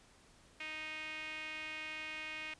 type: tone with band-pass filter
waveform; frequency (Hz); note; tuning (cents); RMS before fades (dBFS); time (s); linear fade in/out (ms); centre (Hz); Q
sawtooth; 311.1; D#4; 0; -44; 0.6-2.54; 5; 2400; 4.6
effects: pink hiss -64 dBFS RMS until 2.59 s + resampled to 22050 Hz